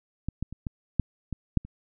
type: clicks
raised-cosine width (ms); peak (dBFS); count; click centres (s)
5; -17 / -17 / -26 / -19 / -9 / -19 / -8 / -29; 8; 0.286 / 0.426 / 0.526 / 0.668 / 0.997 / 1.327 / 1.573 / 1.65
effects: none